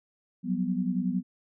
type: tone cluster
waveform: sine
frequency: 180.8 / 191.6 / 247.3 Hz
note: F#3 / G3 / B3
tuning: -40 / -39 / +3 cents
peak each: -30 dBFS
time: 0.43-1.23 s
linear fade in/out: 50 ms
effects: none